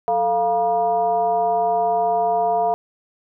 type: tone with frequency modulation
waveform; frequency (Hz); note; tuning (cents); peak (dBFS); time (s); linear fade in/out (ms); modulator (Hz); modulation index
sine; 698.5; F5; 0; -16; 0.08-2.74; 0; 257; 0.8
effects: none